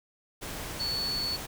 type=tone in noise; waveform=sine; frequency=4435 Hz; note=C#8; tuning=in tune; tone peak=-29 dBFS; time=0.79-1.37 s; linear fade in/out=20 ms; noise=pink; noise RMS=-38 dBFS; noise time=0.41-1.47 s; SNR=+6 dB; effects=none